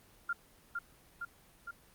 sine tone with echo, 1396.9 Hz, F6, in tune, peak -31 dBFS, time 0.29-0.33 s, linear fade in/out 5 ms, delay 460 ms, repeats 3, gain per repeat -3 dB, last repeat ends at 1.71 s, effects pink hiss -62 dBFS RMS until 1.94 s + Opus 24 kbps

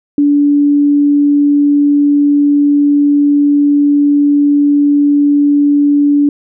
sine tone, 288.7 Hz, D4, 30 cents flat, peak -6 dBFS, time 0.18-6.29 s, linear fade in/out 2 ms, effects none

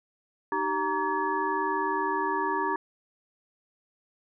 sine tone cluster, 307.3 / 386.6 / 934 / 1145 / 1702 Hz, D#4 / G4 / A#5 / D6 / G#6, -21 / -24 / +3 / -44 / +42 cents, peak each -35 / -32 / -28 / -33 / -34 dBFS, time 0.52-2.76 s, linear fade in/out 2 ms, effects none

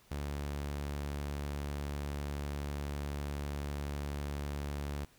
sawtooth tone, 72 Hz, D2, 34 cents flat, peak -32 dBFS, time 0.11-5.05 s, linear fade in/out 5 ms, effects pink hiss -64 dBFS RMS until 5.18 s

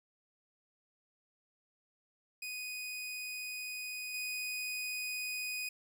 sawtooth tone with level steps, 2489 Hz, D#7, in tune, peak -36 / -33 dBFS, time 2.42-5.69 s, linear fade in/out 5 ms, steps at 4.14 s, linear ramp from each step 2 ms, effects none

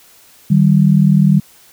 sine tone pair together, 153.9 / 193.9 Hz, D#3 / G3, -19 / -19 cents, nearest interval major third, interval 400 cents, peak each -10 dBFS, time 0.5-1.4 s, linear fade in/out 10 ms, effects white hiss -46 dBFS RMS until 1.72 s

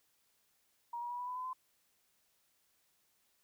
sine tone with pitch steps, 947 / 959.7 / 972.5 / 985.5 / 998.7 / 1012 / 1025.6 Hz, A#5 / B5 / B5 / B5 / B5 / B5 / C6, +27 / -50 / -27 / -4 / +19 / +42 / -35 cents, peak -38 dBFS, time 0.93-1.532 s, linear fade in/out 5 ms, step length 86 ms, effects white hiss -75 dBFS RMS until 3.43 s

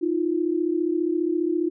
sine tone pair together, 314.4 / 349.2 Hz, D#4 / F4, +18 / 0 cents, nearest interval major second, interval 182 cents, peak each -24 / -23 dBFS, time 0.01-1.7 s, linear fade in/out 20 ms, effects none

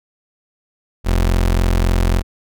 30% pulse tone, 43.62 Hz, F1, 1 cent flat, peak -10 dBFS, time 1.04-2.23 s, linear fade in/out 50 ms, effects none

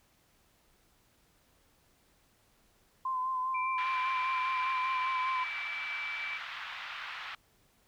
sine tone with vibrato, 1032 Hz, C6, 24 cents flat, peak -30 dBFS, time 3.05-5.44 s, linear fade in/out 5 ms, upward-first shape sine, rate 5 Hz, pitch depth 29 cents each way
sine tone with pitch glide, 2352 to 2320 Hz, D7 to D7, +2 to -22 cents, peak -36 dBFS, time 3.54-6.38 s, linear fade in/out 10 ms, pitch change -24 cents, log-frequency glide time 4.97-5.09 s
pink band-pass noise, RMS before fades -42 dBFS, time 3.78-7.35 s, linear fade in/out 2 ms, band 1100 to 3300 Hz, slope 24 dB/octave
effects pink hiss -68 dBFS RMS until 7.87 s

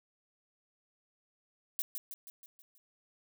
violet noise with echo, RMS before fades -34 dBFS, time 1.79-1.82 s, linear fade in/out 0 ms, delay 160 ms, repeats 6, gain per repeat -5 dB, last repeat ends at 2.78 s, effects none

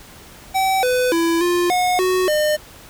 square tone with pitch steps, 766 / 501 / 333.6 / 351.4 / 726 / 369.7 / 606 Hz, G5 / B4 / E4 / F4 / F#5 / F#4 / D#5, -40 / +25 / +21 / +11 / -33 / -1 / -46 cents, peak -16 dBFS, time 0.54-2.57 s, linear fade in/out 20 ms, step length 290 ms, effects pink hiss -42 dBFS RMS until 2.89 s

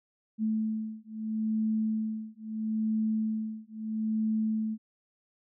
sine beating tone pair, 218.2 / 218.96 Hz, A3 / A3, -14 / -8 cents, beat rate 0.76 Hz, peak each -31 dBFS, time 0.38-4.78 s, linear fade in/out 50 ms, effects none

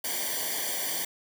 white noise with comb filter, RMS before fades -31 dBFS, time 0.04-1.05 s, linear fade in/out 5 ms, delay 0.76 ms, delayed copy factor -1, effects none

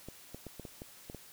clicks, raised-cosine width 2 ms, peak -30 dBFS, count 8, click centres 0.086 / 0.346 / 0.467 / 0.597 / 0.652 / 0.819 / 1.099 / 1.147 s, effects white hiss -55 dBFS RMS until 1.32 s

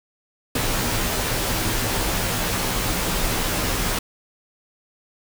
pink noise with comb filter, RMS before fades -23 dBFS, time 0.55-3.99 s, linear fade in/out 5 ms, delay 14 ms, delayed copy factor -0.7, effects none

